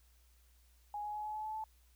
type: tone with pitch steps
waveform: sine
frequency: 830.6 / 837.3 / 844.1 / 851 / 857.9 / 864.9 / 871.9 Hz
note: G#5 / G#5 / G#5 / G#5 / A5 / A5 / A5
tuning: 0 / +14 / +28 / +42 / -44 / -30 / -16 cents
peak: -38 dBFS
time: 0.94-1.64 s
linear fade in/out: 2 ms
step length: 100 ms
effects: added 60 Hz sine -64 dBFS peak until 1.95 s + white hiss -72 dBFS RMS until 1.95 s